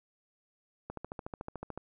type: click train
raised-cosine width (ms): 1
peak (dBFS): -25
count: 13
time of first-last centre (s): 0.9-1.776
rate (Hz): 13.7
effects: none

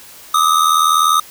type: ring-modulated tone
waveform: square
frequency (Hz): 1233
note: D#6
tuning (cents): -16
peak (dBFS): -8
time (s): 0.34-1.2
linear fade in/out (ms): 5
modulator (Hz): 40.1
effects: white hiss -39 dBFS RMS until 1.3 s

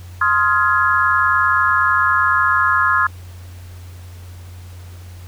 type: chord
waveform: sine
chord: F minor seventh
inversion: second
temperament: just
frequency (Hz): 1047.7 / 1257.2 / 1396.9 / 1676.3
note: C6 / Eb6 / F6 / Ab6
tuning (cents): +2 / +18 / 0 / +16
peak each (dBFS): -18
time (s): 0.21-3.07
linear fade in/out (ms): 5
effects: added 89 Hz sine -33 dBFS peak until 5.27 s + pink hiss -46 dBFS RMS until 5.27 s

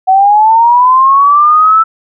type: linear sweep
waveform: sine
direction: up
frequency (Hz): 746 to 1327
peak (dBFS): -3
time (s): 0.07-1.84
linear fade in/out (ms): 20
effects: none

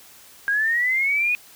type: linear sweep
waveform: sine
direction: up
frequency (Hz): 1605 to 2489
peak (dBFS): -18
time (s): 0.48-1.35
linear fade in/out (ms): 0
effects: white hiss -48 dBFS RMS until 1.55 s

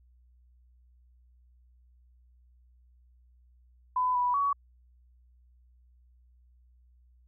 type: tone with pitch steps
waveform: sine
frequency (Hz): 1004 / 984 / 1127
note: B5 / B5 / C#6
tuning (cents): +28 / -7 / +28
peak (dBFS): -24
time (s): 3.96-4.53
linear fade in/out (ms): 5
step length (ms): 190
effects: added 61 Hz sine -58 dBFS peak until 7.27 s

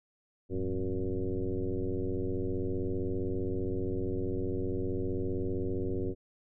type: tone with frequency modulation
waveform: sine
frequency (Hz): 180.8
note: F#3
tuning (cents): -40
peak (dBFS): -29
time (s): 0.49-6.15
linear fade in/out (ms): 50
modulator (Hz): 95.3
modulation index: 2.9
effects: none

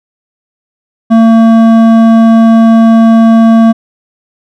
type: tone with hard clipping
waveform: triangle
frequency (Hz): 226.3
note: A3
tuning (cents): +49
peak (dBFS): -3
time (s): 1.1-3.73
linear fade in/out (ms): 20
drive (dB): 14
effects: none

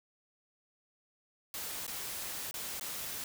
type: noise with dropouts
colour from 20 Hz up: white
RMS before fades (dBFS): -40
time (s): 1.54-3.24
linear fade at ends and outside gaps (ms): 1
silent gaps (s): 1.866-1.878 / 2.511-2.541 / 2.797-2.81
effects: none

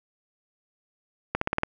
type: accelerating click train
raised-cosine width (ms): 0.5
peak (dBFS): -9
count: 6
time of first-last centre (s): 1.35-1.634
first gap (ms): 64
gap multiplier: 0.94
effects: none

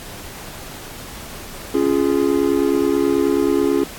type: chord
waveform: triangle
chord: Db major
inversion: none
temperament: just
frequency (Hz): 277.2 / 346.5 / 415.8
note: Db4 / F4 / Ab4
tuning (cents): 0 / -14 / +2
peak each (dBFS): -17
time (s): 1.74-3.84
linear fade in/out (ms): 5
effects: pink hiss -35 dBFS RMS until 3.98 s + AAC 64 kbps

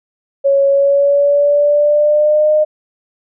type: tone with pitch glide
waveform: sine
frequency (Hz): 554 to 611.2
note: C#5 to D#5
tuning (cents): -1 to -31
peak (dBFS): -8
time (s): 0.44-2.65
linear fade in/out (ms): 20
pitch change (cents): +170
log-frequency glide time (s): 0.68-2.53
effects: none

